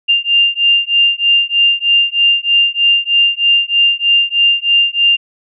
sine beating tone pair, 2794 / 2797.2 Hz, F7 / F7, 0 / +2 cents, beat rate 3.2 Hz, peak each -12 dBFS, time 0.08-5.17 s, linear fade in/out 20 ms, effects none

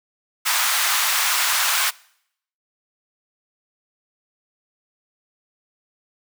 pink high-pass noise, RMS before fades -20 dBFS, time 0.45-1.91 s, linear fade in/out 20 ms, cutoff 990 Hz, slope 24 dB/octave, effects noise-tail reverb RT60 0.7 s tail -23 dB re dry

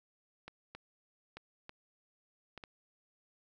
clicks, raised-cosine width 0.3 ms, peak -30 dBFS, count 6, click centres 0.48 / 0.75 / 1.37 / 1.694 / 2.577 / 2.638 s, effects none

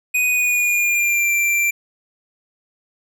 square tone with pitch glide, 2489 to 2357 Hz, D#7 to D7, 0 to +6 cents, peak -16 dBFS, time 0.14-1.71 s, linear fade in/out 10 ms, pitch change -94 cents, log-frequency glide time 0.28-1.32 s, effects none

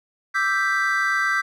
triangle chord, E minor seventh, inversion third, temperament equal, 1174.7 / 1318.5 / 1568 / 1975.5 Hz, D6 / E6 / G6 / B6, 0 / 0 / 0 / 0 cents, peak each -26 / -25 / -20 / -23 dBFS, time 0.34-1.42 s, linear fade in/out 20 ms, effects none

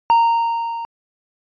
triangle tone with level ramp, 926 Hz, A#5, 12 cents flat, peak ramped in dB -7 to -23 dBFS, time 0.1-0.85 s, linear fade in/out 0 ms, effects resampled to 11025 Hz

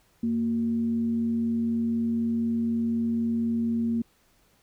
sine tone with frequency modulation, 231 Hz, A#3, 16 cents flat, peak -23 dBFS, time 0.23-4.02 s, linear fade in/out 5 ms, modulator 138 Hz, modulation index 0.23, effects pink hiss -64 dBFS RMS until 4.62 s

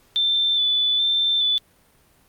sine tone with vibrato, 3520 Hz, A7, in tune, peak -17 dBFS, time 0.16-1.58 s, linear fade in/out 0 ms, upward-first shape square, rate 1.2 Hz, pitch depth 19 cents each way, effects pink hiss -58 dBFS RMS until 2.28 s + Opus 48 kbps

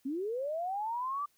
sine linear sweep, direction up, 253.4 to 1186 Hz, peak -32 dBFS, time 0.05-1.26 s, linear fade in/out 10 ms, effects white hiss -71 dBFS RMS until 1.37 s

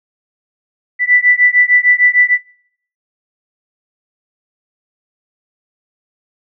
sine beating tone pair, 1974 / 1980.6 Hz, B6 / B6, -1 / +4 cents, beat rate 6.6 Hz, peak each -11 dBFS, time 0.99-2.38 s, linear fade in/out 50 ms, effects noise-tail reverb RT60 0.6 s tail -21 dB re dry

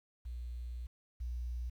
sine tone pair in turn, 60.2 / 60.2 Hz, B1 / B1, -44 / -44 cents, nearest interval unison, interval 0 cents, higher neither, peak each -39 / -36 dBFS, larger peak second, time 0.25-0.87 / 1.2-1.7 s, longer first, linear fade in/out 10 ms, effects 11-bit

